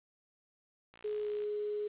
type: click train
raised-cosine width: 0.2 ms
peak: -37 dBFS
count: 30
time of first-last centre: 0.94-1.438 s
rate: 58.2 Hz
type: tone with pitch glide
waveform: sine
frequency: 421.7 to 417.8 Hz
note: G#4 to G#4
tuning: +26 to +10 cents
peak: -33 dBFS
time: 1.04-1.88 s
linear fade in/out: 10 ms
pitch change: -16 cents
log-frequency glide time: 1.2-1.28 s
effects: resampled to 8000 Hz + 10-bit